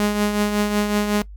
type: tone with tremolo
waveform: sawtooth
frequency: 207.7 Hz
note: G#3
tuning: in tune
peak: -12 dBFS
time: 0-1.22 s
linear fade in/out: 0 ms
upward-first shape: triangle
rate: 5.4 Hz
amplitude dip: 55%
effects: noise-tail reverb RT60 0.1 s tail -20 dB re dry + added 50 Hz sine -35 dBFS peak until 1.36 s